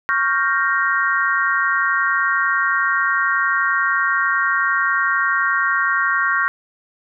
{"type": "chord", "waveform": "sine", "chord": "G half-diminished seventh", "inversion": "second", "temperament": "equal", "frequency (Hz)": [1108.7, 1396.9, 1568, 1864.7], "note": ["Db6", "F6", "G6", "Bb6"], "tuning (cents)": [0, 0, 0, 0], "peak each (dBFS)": -21, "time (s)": [0.09, 6.48], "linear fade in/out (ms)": 0, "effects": []}